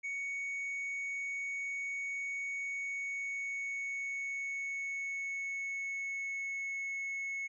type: tone with pitch glide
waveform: triangle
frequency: 2229 to 2195 Hz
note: C#7 to C#7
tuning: +9 to -18 cents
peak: -34 dBFS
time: 0.03-7.48 s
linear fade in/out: 20 ms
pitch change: -27 cents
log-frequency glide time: 2.56-6.95 s
effects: resampled to 22050 Hz